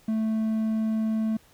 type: tone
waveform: triangle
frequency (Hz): 220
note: A3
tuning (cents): 0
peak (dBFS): -21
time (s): 0.08-1.37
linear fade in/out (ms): 5
effects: pink hiss -58 dBFS RMS until 1.53 s